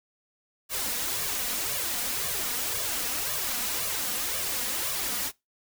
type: noise with flanger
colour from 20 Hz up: white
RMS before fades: -30 dBFS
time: 0.69-5.32 s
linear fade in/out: 50 ms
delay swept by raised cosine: 1.7 to 4.2 ms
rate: 1.9 Hz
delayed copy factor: +0.65
effects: noise-tail reverb RT60 0.2 s tail -22 dB re dry